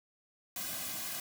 white noise with comb filter, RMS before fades -39 dBFS, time 0.56-1.2 s, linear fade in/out 2 ms, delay 2.2 ms, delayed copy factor -1, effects none

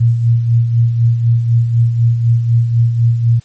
sine tone with tremolo, 117 Hz, A#2, 7 cents sharp, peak -6 dBFS, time 0-3.4 s, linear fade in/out 10 ms, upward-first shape sine, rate 4 Hz, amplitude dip 55%, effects white hiss -50 dBFS RMS until 3.44 s + MP3 32 kbps

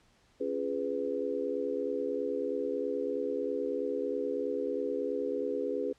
sine chord, C# dominant seventh, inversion none, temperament just, 277.2 / 346.5 / 415.8 / 498.9 Hz, C#4 / E#4 / G#4 / B4, 0 / -14 / +2 / +17 cents, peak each -37 / -40 / -34 / -34 dBFS, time 0.4-5.93 s, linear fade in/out 10 ms, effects pink hiss -66 dBFS RMS until 5.98 s + low-pass 7000 Hz 12 dB/octave

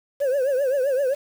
sine tone with vibrato, 538 Hz, C5, 48 cents sharp, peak -16 dBFS, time 0.2-1.15 s, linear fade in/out 20 ms, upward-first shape triangle, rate 7.7 Hz, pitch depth 150 cents each way, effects tanh soft clip ceiling -18 dBFS + 7-bit

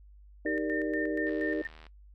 sine chord, Eb major seventh, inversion none, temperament equal, 311.1 / 392 / 466.2 / 587.3 Hz, Eb4 / G4 / Bb4 / D5, 0 / 0 / 0 / 0 cents, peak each -31 / -36 / -35 / -36 dBFS, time 0.45-1.62 s, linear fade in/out 5 ms
sine tone with tremolo, 1812 Hz, A#6, 50 cents flat, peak -33 dBFS, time 0.46-1.67 s, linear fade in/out 2 ms, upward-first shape square, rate 4.2 Hz, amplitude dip 70%
click train, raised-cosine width 0.3 ms, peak -35 dBFS, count 48, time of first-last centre 1.27-1.866 s, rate 78.8 Hz
effects noise-tail reverb RT60 0.1 s tail -19 dB re dry + added 50 Hz sine -51 dBFS peak until 2.14 s

